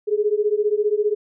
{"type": "beating tone pair", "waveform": "sine", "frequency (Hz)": [411.7, 426.7], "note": ["G#4", "G#4"], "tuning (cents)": [-15, 47], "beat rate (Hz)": 15, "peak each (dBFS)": -20, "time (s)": [0.07, 1.15], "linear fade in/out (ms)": 20, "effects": []}